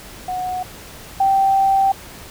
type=tone pair in turn; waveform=sine; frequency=734 / 779.2 Hz; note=F#5 / G5; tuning=-14 / -11 cents; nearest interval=minor second; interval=103 cents; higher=second; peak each=-21 / -12 dBFS; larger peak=second; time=0.28-0.63 / 1.2-1.92 s; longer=second; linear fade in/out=5 ms; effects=pink hiss -38 dBFS RMS until 2.3 s